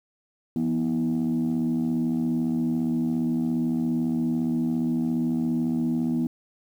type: tone cluster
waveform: sine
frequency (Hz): 168.6 / 243 / 320.5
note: E3 / B3 / E4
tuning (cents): +39 / -28 / -49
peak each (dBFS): -28 / -22 / -29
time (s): 0.56-6.27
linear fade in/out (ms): 2
effects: tanh soft clip ceiling -18 dBFS + 9-bit